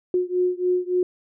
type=beating tone pair; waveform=sine; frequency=360.3 / 363.8 Hz; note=F#4 / F#4; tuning=-46 / -29 cents; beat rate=3.5 Hz; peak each=-22 / -23 dBFS; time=0.14-1.03 s; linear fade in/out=2 ms; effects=none